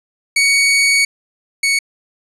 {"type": "tone pair in turn", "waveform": "sawtooth", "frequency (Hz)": [2238, 2224], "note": ["C#7", "C#7"], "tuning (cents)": [16, 5], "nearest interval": "unison", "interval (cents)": 11, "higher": "first", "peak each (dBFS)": [-7, -9], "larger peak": "first", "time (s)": [[0.36, 1.05], [1.63, 1.79]], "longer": "first", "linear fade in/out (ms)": 5, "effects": ["resampled to 24000 Hz", "8-bit"]}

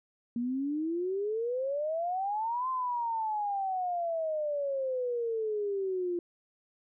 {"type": "exponential two-way sweep", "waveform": "sine", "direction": "up then down", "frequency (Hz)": [233.1, 1046.5, 344.5], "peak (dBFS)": -29, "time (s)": [0.36, 6.19], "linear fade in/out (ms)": 2, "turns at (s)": 2.69, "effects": []}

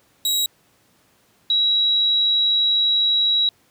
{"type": "tone pair in turn", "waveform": ["sawtooth", "sine"], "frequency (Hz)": [3849, 3876], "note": ["B7", "B7"], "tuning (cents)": [-45, -33], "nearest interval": "unison", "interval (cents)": 12, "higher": "second", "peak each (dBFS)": -15, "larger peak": "neither", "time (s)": [[0.25, 0.46], [1.5, 3.49]], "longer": "second", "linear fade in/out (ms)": 2, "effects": ["pink hiss -59 dBFS RMS until 3.7 s", "high-pass 100 Hz 12 dB/octave"]}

